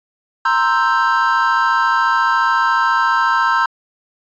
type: chord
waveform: triangle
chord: C dominant seventh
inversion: third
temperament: equal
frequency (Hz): 932.3 / 1046.5 / 1318.5 / 1568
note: Bb5 / C6 / E6 / G6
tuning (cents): 0 / 0 / 0 / 0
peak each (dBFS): -16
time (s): 0.45-3.66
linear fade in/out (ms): 5
effects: tanh soft clip ceiling -1 dBFS + resampled to 16000 Hz